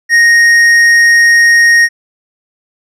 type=tone with tanh clipping; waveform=sine; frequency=1865 Hz; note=A#6; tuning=in tune; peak=-5 dBFS; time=0.09-1.89 s; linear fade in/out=50 ms; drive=9 dB; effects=none